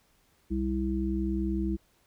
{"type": "harmonic tone", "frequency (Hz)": 65.41, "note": "C2", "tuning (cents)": 0, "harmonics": [1, 3, 5], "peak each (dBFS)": [-31, -31, -31], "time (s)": [0.5, 1.77], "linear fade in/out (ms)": 20, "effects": ["pink hiss -67 dBFS RMS until 2.06 s"]}